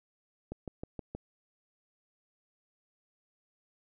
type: click train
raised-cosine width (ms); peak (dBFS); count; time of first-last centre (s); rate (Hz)
2; -25; 5; 0.52-1.15; 6.35
effects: none